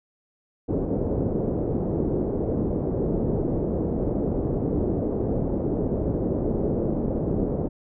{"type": "low-pass noise", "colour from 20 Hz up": "white", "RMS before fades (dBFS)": -25, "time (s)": [0.68, 7.69], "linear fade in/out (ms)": 20, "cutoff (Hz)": 470, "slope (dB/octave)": 24, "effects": []}